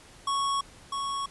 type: tone with echo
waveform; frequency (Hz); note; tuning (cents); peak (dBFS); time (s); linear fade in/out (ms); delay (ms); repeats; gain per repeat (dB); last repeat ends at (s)
square; 1108; C#6; -1; -26; 0.27-0.61; 5; 650; 1; -4; 1.26
effects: pink hiss -52 dBFS RMS until 1.3 s + resampled to 24000 Hz